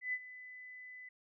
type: tone with ADSR envelope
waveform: sine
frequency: 2004 Hz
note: B6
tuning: 25 cents sharp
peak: -32 dBFS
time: 0.01-1.09 s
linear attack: 120 ms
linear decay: 53 ms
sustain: -16 dB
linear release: 6 ms
effects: none